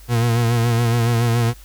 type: tone with vibrato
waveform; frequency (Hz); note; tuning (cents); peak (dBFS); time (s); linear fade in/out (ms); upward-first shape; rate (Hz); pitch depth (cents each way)
40% pulse; 117.4; A#2; +13; -14; 0.08-1.54; 50; sine; 7.1; 47
effects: added 50 Hz sine -40 dBFS peak until 1.64 s + white hiss -48 dBFS RMS until 1.64 s